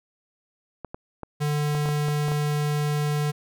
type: clicks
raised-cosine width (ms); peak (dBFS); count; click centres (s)
1; -20; 9; 0.847 / 0.945 / 1.233 / 1.75 / 1.858 / 1.889 / 2.084 / 2.283 / 2.318
type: tone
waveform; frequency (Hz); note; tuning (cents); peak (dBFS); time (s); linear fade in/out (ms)
square; 148.2; D3; +16; -23; 1.4-3.32; 20
effects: none